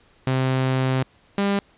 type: tone pair in turn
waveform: sawtooth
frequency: 130.81 / 199.89 Hz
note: C3 / G3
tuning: 0 / +34 cents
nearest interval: perfect fifth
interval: 734 cents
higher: second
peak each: -15 / -15 dBFS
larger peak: neither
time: 0.27-1.03 / 1.38-1.59 s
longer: first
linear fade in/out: 2 ms
effects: pink hiss -57 dBFS RMS until 1.77 s + resampled to 8000 Hz